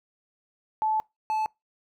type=tone pair in turn; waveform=sine / triangle; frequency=869 / 869 Hz; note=A5 / A5; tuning=-22 / -22 cents; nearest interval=unison; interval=0 cents; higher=neither; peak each=-22 dBFS; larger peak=neither; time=0.82-1 / 1.3-1.46 s; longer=first; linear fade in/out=0 ms; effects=noise-tail reverb RT60 0.2 s tail -25 dB re dry